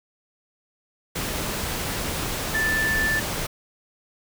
sine tone in noise, 1760 Hz, A6, in tune, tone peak -21 dBFS, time 2.54-3.2 s, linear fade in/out 10 ms, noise pink, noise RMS -28 dBFS, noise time 1.15-3.47 s, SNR +4 dB, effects none

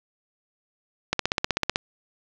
click train, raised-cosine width 0.2 ms, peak -4 dBFS, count 11, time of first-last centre 1.13-1.759 s, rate 15.9 Hz, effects low-pass 6000 Hz 12 dB/octave + 7-bit

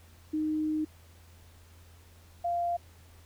sine tone pair in turn, 308.9 / 693.5 Hz, D#4 / F5, -12 / -12 cents, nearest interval octave + major second, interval 1400 cents, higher second, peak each -27 dBFS, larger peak neither, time 0.33-0.85 / 2.44-2.77 s, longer first, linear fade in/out 10 ms, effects added 84 Hz sine -54 dBFS peak until 3.25 s + pink hiss -60 dBFS RMS until 3.25 s

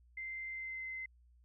sine tone with pitch glide, 2082 to 2062 Hz, C7 to C7, -9 to -26 cents, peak -40 dBFS, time 0.17-1.06 s, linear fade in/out 5 ms, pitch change -17 cents, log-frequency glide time 0.5-0.85 s, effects added 60 Hz sine -62 dBFS peak until 1.44 s

